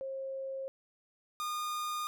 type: tone pair in turn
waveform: sine / 45% pulse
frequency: 536 / 1219.7 Hz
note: C5 / D#6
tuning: +42 / -35 cents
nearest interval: octave + major second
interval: 1423 cents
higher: second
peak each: -36 / -34 dBFS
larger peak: second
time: 0.01-0.68 / 1.4-2.07 s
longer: neither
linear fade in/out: 0 ms
effects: none